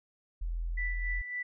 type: tone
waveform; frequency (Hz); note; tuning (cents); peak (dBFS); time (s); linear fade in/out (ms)
sine; 42.12; E1; +38; -31; 0.41-1.22; 10
type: tone with tremolo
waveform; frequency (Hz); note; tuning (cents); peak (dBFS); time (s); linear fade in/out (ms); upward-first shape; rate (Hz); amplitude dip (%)
sine; 1975.5; B6; 0; -32; 0.77-1.43; 10; sine; 3.6; 55
effects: none